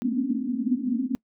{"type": "band-pass noise", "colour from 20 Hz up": "pink", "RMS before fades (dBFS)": -26, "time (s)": [0.02, 1.15], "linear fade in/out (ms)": 0, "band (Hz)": [230, 270], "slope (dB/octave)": 96, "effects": ["noise-tail reverb RT60 0.1 s tail -25 dB re dry"]}